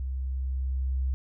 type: tone with level ramp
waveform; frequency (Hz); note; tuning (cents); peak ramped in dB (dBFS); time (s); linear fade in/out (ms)
sine; 65.41; C2; 0; -29 to -24; 0-1.14; 0
effects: none